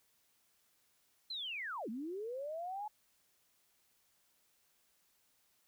sine linear two-way sweep, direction down then up, 4186 to 207.7 to 860 Hz, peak -39 dBFS, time 1.3-2.88 s, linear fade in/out 5 ms, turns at 1.89 s, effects white hiss -74 dBFS RMS until 5.67 s

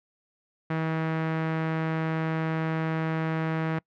sawtooth tone with low-pass filter, 160.4 Hz, E3, 47 cents flat, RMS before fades -28 dBFS, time 0.7-3.79 s, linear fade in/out 5 ms, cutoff 1900 Hz, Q 1.4, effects noise-tail reverb RT60 0.1 s tail -26 dB re dry

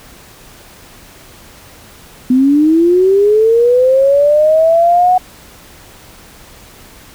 sine linear sweep, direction up, 248.2 to 740 Hz, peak -6 dBFS, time 2.3-5.18 s, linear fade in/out 5 ms, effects pink hiss -39 dBFS RMS until 7.14 s

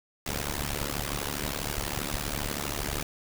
pink noise with amplitude modulation, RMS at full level -28 dBFS, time 0.26-3.03 s, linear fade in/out 5 ms, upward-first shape sine, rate 72.4 Hz, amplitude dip 100%, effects none

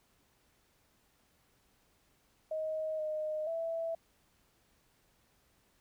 sine tone with pitch steps, 628 / 617 / 660 Hz, D#5 / D#5 / E5, +16 / -15 / +2 cents, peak -33 dBFS, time 2.51-3.95 s, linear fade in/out 5 ms, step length 480 ms, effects pink hiss -71 dBFS RMS until 5.8 s

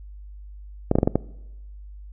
clicks, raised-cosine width 2 ms, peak -4 dBFS, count 6, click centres 0.914 / 0.955 / 0.986 / 1.031 / 1.075 / 1.156 s, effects noise-tail reverb RT60 1.0 s tail -22 dB re dry + added 50 Hz sine -38 dBFS peak until 2.12 s

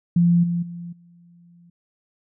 sine tone with level steps, 172.4 Hz, F3, 22 cents flat, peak -13 / -20 / -31 / -48 dBFS, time 0.16-1.7 s, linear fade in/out 5 ms, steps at 0.43 / 0.62 / 0.92 s, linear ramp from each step 10 ms, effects none

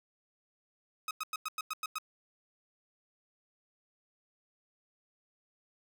sawtooth tone bursts, 1268 Hz, D#6, 32 cents sharp, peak -30 dBFS, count 8, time 1.08-1.984 s, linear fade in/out 2 ms, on 29 ms, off 96 ms, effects none

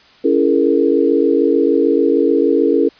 sine chord, A# half-diminished seventh, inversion first, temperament just, 279.7 / 335.6 / 419.5 / 466.2 Hz, C#4 / E4 / G#4 / A#4, +16 / +31 / +17 / 0 cents, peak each -16 dBFS, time 0.24-2.89 s, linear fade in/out 10 ms, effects white hiss -47 dBFS RMS until 2.99 s + resampled to 11025 Hz

